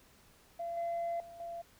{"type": "tone with level steps", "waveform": "sine", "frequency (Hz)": 682, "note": "F5", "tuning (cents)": -41, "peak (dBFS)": [-35, -31, -48, -39], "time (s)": [0.59, 1.62], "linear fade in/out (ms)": 10, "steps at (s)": [0.77, 1.2, 1.4], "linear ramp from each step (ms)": 2, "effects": ["tanh soft clip ceiling -31 dBFS", "pink hiss -63 dBFS RMS until 1.79 s"]}